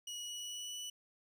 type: tone with pitch glide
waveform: 25% pulse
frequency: 2914 to 2963 Hz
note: F#7 to F#7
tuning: -27 to +2 cents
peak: -38 dBFS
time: 0.07-0.9 s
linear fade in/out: 5 ms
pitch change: +29 cents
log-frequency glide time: 0.19-0.79 s
effects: none